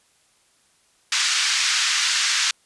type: band-pass noise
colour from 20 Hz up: white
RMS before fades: -21 dBFS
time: 1.12-2.51 s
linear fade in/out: 2 ms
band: 1300 to 6400 Hz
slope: 24 dB/octave
effects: white hiss -61 dBFS RMS until 2.65 s + resampled to 24000 Hz